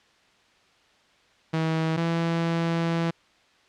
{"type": "tone pair in turn", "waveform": "sawtooth", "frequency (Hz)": [160.8, 166.86], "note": ["E3", "E3"], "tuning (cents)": [-43, 21], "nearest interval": "minor second", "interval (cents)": 64, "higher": "second", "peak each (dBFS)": -19, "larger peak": "neither", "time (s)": [[1.53, 1.97], [1.97, 3.11]], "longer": "second", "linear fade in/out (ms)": 10, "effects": ["white hiss -60 dBFS RMS until 3.68 s", "low-pass 4000 Hz 12 dB/octave"]}